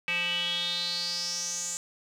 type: tone with band-pass filter sweep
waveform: square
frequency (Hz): 174.6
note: F3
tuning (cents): 0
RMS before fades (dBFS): -31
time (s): 0.08-1.77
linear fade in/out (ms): 0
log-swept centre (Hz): 2500 to 7300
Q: 7.5
effects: 10-bit